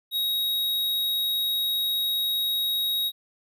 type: tone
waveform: square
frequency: 3791 Hz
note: A#7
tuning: 28 cents sharp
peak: -24 dBFS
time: 0.11-3.12 s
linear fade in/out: 50 ms
effects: none